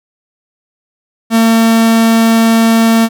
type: tone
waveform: 45% pulse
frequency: 226.5 Hz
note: A#3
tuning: 50 cents flat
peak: -6 dBFS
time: 1.3-3.09 s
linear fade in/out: 50 ms
effects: none